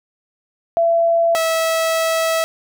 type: tone pair in turn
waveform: sine / sawtooth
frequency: 672 / 651 Hz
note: E5 / E5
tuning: +33 / -22 cents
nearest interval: minor second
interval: 55 cents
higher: first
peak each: -12 dBFS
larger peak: neither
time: 0.77-1.35 / 1.35-2.44 s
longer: second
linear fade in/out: 0 ms
effects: none